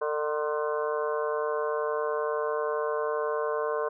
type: harmonic tone with a mistuned harmonic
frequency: 150.3 Hz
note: D3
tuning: 40 cents sharp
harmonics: 3 / 4 / 5 / 6 / 7 / 8 / 9 / 10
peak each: -29 / -32 / -42 / -44 / -33 / -42 / -45 / -40 dBFS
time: 0.01-3.89 s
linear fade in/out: 10 ms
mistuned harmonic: 6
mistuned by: +90 cents
effects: none